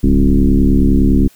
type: tone with frequency modulation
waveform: sine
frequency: 123.6 Hz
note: B2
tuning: 2 cents sharp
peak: -7 dBFS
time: 0.03-1.28 s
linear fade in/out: 10 ms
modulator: 69.8 Hz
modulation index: 2.7
effects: white hiss -48 dBFS RMS until 1.35 s